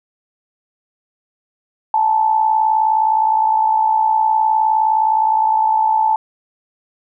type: tone with amplitude modulation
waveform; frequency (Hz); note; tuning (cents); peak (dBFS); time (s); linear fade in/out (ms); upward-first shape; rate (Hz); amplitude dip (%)
sine; 875; A5; -10; -9; 1.94-6.16; 2; sine; 59.5; 60
effects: none